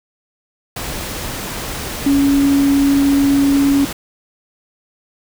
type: tone in noise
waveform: sine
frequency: 279.3 Hz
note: C#4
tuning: 13 cents sharp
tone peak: -10 dBFS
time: 2.06-3.85 s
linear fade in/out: 5 ms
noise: pink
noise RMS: -25 dBFS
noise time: 0.76-3.93 s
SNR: +12 dB
effects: none